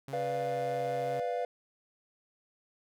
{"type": "tone with pitch glide", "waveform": "sawtooth", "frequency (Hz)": [136.9, 135.17], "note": ["C#3", "C#3"], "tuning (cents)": [-21, -43], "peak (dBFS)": -37, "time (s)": [0.08, 1.2], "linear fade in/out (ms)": 2, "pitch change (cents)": -22, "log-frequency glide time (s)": [0.26, 0.75]}
{"type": "chord", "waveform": "triangle", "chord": "B diminished", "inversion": "none", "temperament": "equal", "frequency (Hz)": [493.9, 587.3, 698.5], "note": ["B4", "D5", "F5"], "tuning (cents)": [0, 0, 0], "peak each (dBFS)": [-32, -36, -32], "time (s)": [0.13, 1.45], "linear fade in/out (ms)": 2}
{"effects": []}